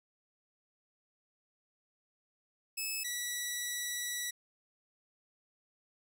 10% pulse tone pair in turn, 2599 / 1947.1 Hz, E7 / B6, -25 / -25 cents, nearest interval perfect fourth, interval 500 cents, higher first, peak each -26 dBFS, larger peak neither, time 2.77-3.04 / 3.04-4.31 s, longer second, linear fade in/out 10 ms, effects none

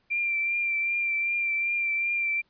sine tone with vibrato, 2367 Hz, D7, 13 cents sharp, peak -24 dBFS, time 0.1-2.42 s, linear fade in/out 20 ms, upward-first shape triangle, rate 2.6 Hz, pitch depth 30 cents each way, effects pink hiss -69 dBFS RMS until 2.49 s + resampled to 11025 Hz

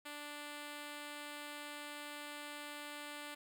5% pulse tone, 293.7 Hz, D4, in tune, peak -34 dBFS, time 0.05-3.35 s, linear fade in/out 10 ms, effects none

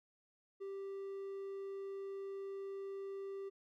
triangle tone, 392 Hz, G4, in tune, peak -40 dBFS, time 0.6-3.5 s, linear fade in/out 20 ms, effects none

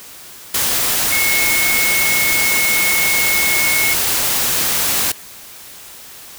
sine tone in noise, 2184 Hz, C#7, 26 cents flat, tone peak -16 dBFS, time 1.12-3.94 s, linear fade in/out 5 ms, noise white, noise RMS -17 dBFS, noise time 0.54-5.12 s, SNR -2 dB, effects white hiss -37 dBFS RMS until 6.38 s

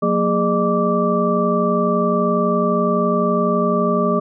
sine tone cluster, 179.3 / 231.2 / 411.4 / 607 / 1165 Hz, F3 / A#3 / G#4 / D#5 / D6, +46 / -14 / -16 / -43 / -14 cents, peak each -21 dBFS, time 0.02-4.2 s, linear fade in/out 10 ms, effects none

